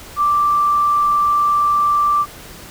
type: tone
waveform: sine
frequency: 1174 Hz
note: D6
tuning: 1 cent flat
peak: -12 dBFS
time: 0.16-2.26 s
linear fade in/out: 50 ms
effects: pink hiss -37 dBFS RMS until 2.7 s

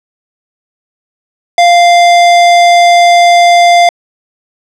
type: tone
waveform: square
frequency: 696 Hz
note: F5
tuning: 6 cents flat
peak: -3 dBFS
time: 1.58-3.89 s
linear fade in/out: 2 ms
effects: low-pass 6000 Hz 12 dB/octave

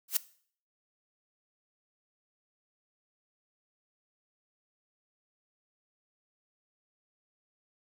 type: noise with exponential growth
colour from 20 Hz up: blue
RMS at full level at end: -21 dBFS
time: 0.08-0.17 s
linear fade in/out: 5 ms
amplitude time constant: 19 ms
effects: noise-tail reverb RT60 0.5 s tail -18 dB re dry

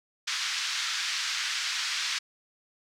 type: band-pass noise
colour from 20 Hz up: white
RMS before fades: -31 dBFS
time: 0.27-2.19 s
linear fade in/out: 10 ms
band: 1300 to 5600 Hz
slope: 24 dB/octave
effects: none

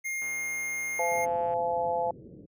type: tone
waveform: square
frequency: 2127 Hz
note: C7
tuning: 28 cents sharp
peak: -31 dBFS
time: 0.04-1.26 s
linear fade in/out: 20 ms
type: click train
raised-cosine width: 0.5 ms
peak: -34 dBFS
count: 167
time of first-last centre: 0.22-1.537 s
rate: 126 Hz
type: harmonic tone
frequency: 171.2 Hz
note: F3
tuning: 34 cents flat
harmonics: 3 / 4 / 5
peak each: -30 / -30 / -30 dBFS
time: 0.99-2.11 s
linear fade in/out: 2 ms
type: low-pass noise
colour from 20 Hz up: pink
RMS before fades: -45 dBFS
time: 1.11-2.46 s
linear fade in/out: 10 ms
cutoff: 490 Hz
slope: 48 dB/octave
effects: high-pass 100 Hz 12 dB/octave

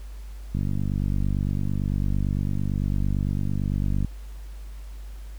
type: click train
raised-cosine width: 5 ms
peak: -14 dBFS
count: 172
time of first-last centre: 0.55-4.047 s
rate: 48.9 Hz
effects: added 50 Hz sine -35 dBFS peak until 5.38 s + pink hiss -54 dBFS RMS until 5.38 s

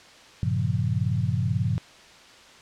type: chord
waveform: sine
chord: G half-diminished seventh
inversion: none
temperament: equal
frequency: 98 / 116.54 / 138.59 / 174.61 Hz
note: G2 / Bb2 / Db3 / F3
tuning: 0 / 0 / 0 / 0 cents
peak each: -27 / -26 / -28 / -30 dBFS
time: 0.43-1.78 s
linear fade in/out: 0 ms
effects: white hiss -49 dBFS RMS until 2.61 s + low-pass 5000 Hz 12 dB/octave

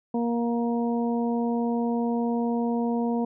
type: harmonic tone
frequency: 235.3 Hz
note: A#3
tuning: 16 cents sharp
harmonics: 1 / 2 / 3 / 4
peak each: -24 / -30 / -34 / -36 dBFS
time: 0.14-3.25 s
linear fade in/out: 5 ms
effects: none

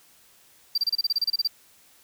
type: tone bursts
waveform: triangle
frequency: 4700 Hz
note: D8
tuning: 1 cent sharp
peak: -19 dBFS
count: 13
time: 0.75-1.475 s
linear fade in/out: 5 ms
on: 29 ms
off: 29 ms
effects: white hiss -57 dBFS RMS until 2.03 s

